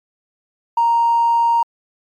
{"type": "tone with tanh clipping", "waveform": "triangle", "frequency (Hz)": 932.3, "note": "A#5", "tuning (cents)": 0, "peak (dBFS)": -11, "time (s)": [0.77, 1.63], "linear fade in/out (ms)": 5, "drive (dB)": 1, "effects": ["MP3 96 kbps"]}